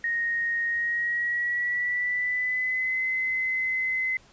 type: tone with pitch glide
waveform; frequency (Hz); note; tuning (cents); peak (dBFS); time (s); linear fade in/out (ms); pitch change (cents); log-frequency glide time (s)
sine; 1864.7 to 2045; A#6 to C7; 0 to -40; -24; 0.04-4.17; 2; +160; 0.66-3.02
effects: pink hiss -56 dBFS RMS until 4.32 s + resampled to 16000 Hz